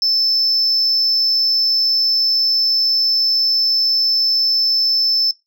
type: tone with amplitude modulation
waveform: sine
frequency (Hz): 5274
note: E8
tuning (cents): 0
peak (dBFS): -10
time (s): 0.02-5.31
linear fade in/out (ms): 2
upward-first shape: sine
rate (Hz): 206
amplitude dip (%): 40
effects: noise-tail reverb RT60 0.2 s tail -20 dB re dry + tanh soft clip ceiling -10 dBFS